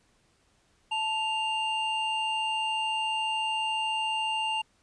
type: tone pair together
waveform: triangle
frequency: 880 / 2794 Hz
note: A5 / F7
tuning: 0 / 0 cents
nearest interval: octave + minor sixth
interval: 2000 cents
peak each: -28 dBFS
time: 0.91-4.62 s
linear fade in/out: 10 ms
effects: pink hiss -67 dBFS RMS until 4.82 s + resampled to 22050 Hz